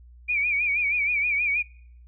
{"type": "tone with vibrato", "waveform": "sine", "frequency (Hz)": 2349, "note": "D7", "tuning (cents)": 0, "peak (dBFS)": -21, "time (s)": [0.28, 1.63], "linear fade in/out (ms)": 20, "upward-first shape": "sine", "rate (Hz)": 6.3, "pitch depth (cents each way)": 90, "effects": ["noise-tail reverb RT60 0.7 s tail -26 dB re dry", "added 60 Hz sine -46 dBFS peak until 2.07 s"]}